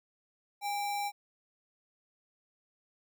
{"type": "tone with sample-and-hold", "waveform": "sine", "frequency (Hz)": 817, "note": "G#5", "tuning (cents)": -29, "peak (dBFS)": -31, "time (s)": [0.61, 1.12], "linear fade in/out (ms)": 50, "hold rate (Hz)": 3150, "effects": []}